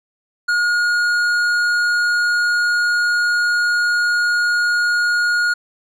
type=tone with tanh clipping; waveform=triangle; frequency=1435 Hz; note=F6; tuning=47 cents sharp; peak=-16 dBFS; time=0.48-5.54 s; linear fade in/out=10 ms; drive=14 dB; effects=none